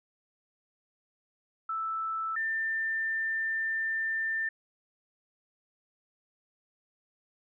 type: tone pair in turn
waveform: sine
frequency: 1318.5 / 1790 Hz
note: E6 / A6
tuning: 0 / +29 cents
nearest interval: perfect fourth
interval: 529 cents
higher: second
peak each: -30 / -28 dBFS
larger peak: second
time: 1.69-2.36 / 2.36-4.49 s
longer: second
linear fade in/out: 5 ms
effects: none